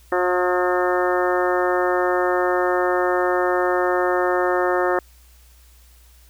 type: harmonic tone with a mistuned harmonic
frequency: 180 Hz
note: F#3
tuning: 47 cents flat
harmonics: 2 / 3 / 4 / 5 / 6 / 7 / 8 / 9 / 10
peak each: -21 / -23 / -25 / -29 / -29 / -27 / -32 / -33 / -29 dBFS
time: 0.12-4.99 s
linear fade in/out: 2 ms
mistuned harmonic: 8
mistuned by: -21 cents
effects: added 60 Hz sine -48 dBFS peak until 6.29 s + white hiss -55 dBFS RMS until 6.29 s